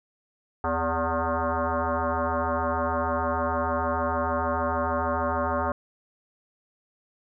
sine tone with frequency modulation, 250.8 Hz, B3, 27 cents sharp, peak -23 dBFS, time 0.64-5.72 s, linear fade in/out 2 ms, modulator 165 Hz, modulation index 6.8, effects none

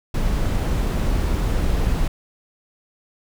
brown noise, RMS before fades -20 dBFS, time 0.14-2.08 s, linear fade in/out 5 ms, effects none

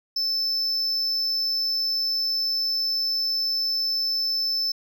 triangle tone, 5274 Hz, E8, in tune, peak -21 dBFS, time 0.16-4.72 s, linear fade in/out 5 ms, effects none

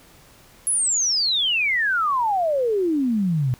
sine exponential sweep, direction down, 10910 to 119.6 Hz, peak -18 dBFS, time 0.67-3.54 s, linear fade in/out 0 ms, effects pink hiss -51 dBFS RMS until 3.59 s

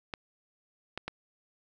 clicks, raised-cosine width 0.3 ms, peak -19 dBFS, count 3, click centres 0.138 / 0.976 / 1.08 s, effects none

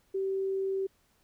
sine tone, 386 Hz, G4, 27 cents flat, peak -28 dBFS, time 0.14-0.87 s, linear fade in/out 10 ms, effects pink hiss -69 dBFS RMS until 1.23 s

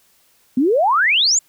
sine exponential sweep, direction up, 238.4 to 7459 Hz, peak -12 dBFS, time 0.57-1.39 s, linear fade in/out 5 ms, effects white hiss -57 dBFS RMS until 1.48 s

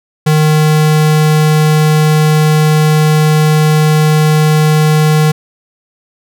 square tone, 153.9 Hz, D#3, 19 cents flat, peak -7 dBFS, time 0.26-5.32 s, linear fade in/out 10 ms, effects none

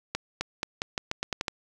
accelerating click train, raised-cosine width 0.2 ms, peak -11 dBFS, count 10, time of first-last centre 0.15-1.482 s, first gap 260 ms, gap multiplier 0.85, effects none

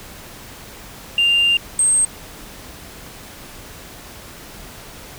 sine tone pair in turn, 2794 / 8373 Hz, F7 / C9, 0 / 0 cents, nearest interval octave + perfect fifth, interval 1900 cents, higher second, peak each -11 dBFS, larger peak neither, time 1.18-1.57 / 1.79-2.05 s, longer first, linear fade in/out 2 ms, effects tanh soft clip ceiling -9 dBFS + pink hiss -38 dBFS RMS until 5.18 s

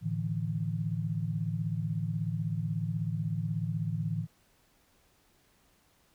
sine chord, A suspended fourth, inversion none, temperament equal with one note detuned, 110 / 148.54 / 164.81 Hz, A2 / D3 / E3, 0 / +20 / 0 cents, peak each -34 / -35 / -33 dBFS, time 0.01-4.27 s, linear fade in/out 50 ms, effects pink hiss -67 dBFS RMS until 6.14 s

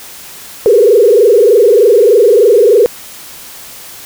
sine tone with frequency modulation, 443.4 Hz, A4, 13 cents sharp, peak -3 dBFS, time 0.66-2.86 s, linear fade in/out 0 ms, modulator 23.3 Hz, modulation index 2.3, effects white hiss -31 dBFS RMS until 4.05 s

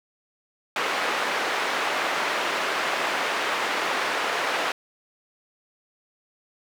white band-pass noise, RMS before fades -26 dBFS, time 0.76-4.72 s, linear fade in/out 2 ms, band 410 to 2000 Hz, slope 12 dB/octave, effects none

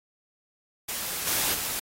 white noise with level steps, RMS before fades -32 / -26 / -31 dBFS, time 0.88-1.8 s, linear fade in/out 10 ms, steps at 1.27 / 1.54 s, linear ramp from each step 5 ms, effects AAC 48 kbps

